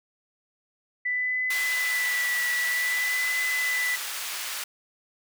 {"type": "tone with vibrato", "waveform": "sine", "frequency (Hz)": 1982, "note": "B6", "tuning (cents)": 6, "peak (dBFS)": -24, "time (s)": [1.05, 3.96], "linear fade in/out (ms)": 10, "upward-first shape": "sine", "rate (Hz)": 0.53, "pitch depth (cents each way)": 26}
{"type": "high-pass noise", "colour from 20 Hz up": "pink", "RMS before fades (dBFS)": -33, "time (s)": [1.5, 4.64], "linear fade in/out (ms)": 5, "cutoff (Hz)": 1500, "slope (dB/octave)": 12}
{"effects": []}